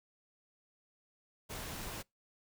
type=noise; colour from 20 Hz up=pink; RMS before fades=-43 dBFS; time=1.49-2.03 s; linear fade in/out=20 ms; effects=noise-tail reverb RT60 0.2 s tail -26 dB re dry